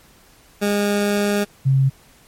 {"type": "tone pair in turn", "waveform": ["20% pulse", "sine"], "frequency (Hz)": [204.5, 134.52], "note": ["G#3", "C3"], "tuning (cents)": [-26, 48], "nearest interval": "perfect fifth", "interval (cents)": 726, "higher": "first", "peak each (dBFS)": -12, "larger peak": "neither", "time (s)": [[0.61, 1.45], [1.65, 1.9]], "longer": "first", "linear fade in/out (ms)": 20, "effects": ["pink hiss -51 dBFS RMS until 2.27 s", "MP3 64 kbps"]}